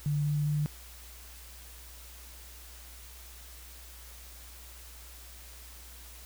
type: tone with pitch steps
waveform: sine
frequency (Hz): 146.83 / 147.94 / 149.05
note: D3 / D3 / D3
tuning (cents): 0 / +13 / +26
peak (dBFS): -26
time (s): 0.06-0.66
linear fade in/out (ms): 0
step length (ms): 200
effects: added 60 Hz sine -49 dBFS peak until 6.25 s + white hiss -51 dBFS RMS until 6.25 s